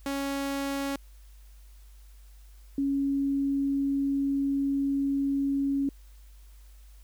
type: tone pair in turn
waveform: sawtooth / sine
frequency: 277.2 / 277.2 Hz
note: C#4 / C#4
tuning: 0 / 0 cents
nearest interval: unison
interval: 0 cents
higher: neither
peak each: -25 / -24 dBFS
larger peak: second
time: 0.06-0.96 / 2.78-5.89 s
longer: second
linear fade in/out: 2 ms
effects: added 50 Hz sine -48 dBFS peak until 7.03 s + white hiss -63 dBFS RMS until 7.03 s